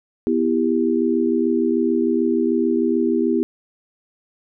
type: chord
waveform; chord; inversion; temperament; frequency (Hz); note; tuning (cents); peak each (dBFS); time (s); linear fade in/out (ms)
sine; E minor; second; equal with one note detuned; 246.9 / 329.6 / 396.3; B3 / E4 / G4; 0 / 0 / +19; -20 / -20 / -21; 0.27-3.43; 0
effects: none